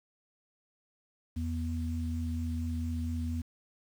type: tone pair together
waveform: sine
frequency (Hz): 82.3 / 242.6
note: E2 / B3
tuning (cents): -2 / -31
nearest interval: octave + perfect fifth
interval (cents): 1871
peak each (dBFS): -32 / -36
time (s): 1.36-3.42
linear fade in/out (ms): 10
effects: 9-bit